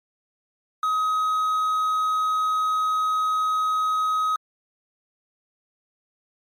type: tone with quantisation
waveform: triangle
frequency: 1265 Hz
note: D#6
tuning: 28 cents sharp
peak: -18 dBFS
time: 0.83-4.36 s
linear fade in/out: 2 ms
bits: 8
effects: MP3 64 kbps